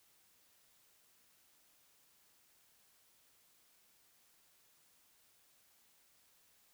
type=silence; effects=white hiss -70 dBFS RMS until 6.73 s